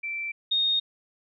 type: tone pair in turn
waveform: sine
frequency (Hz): 2338 / 3704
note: D7 / A#7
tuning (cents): -8 / -12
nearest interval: minor sixth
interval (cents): 796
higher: second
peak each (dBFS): -29 / -21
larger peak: second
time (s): 0.03-0.32 / 0.51-0.8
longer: neither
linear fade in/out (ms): 10
effects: none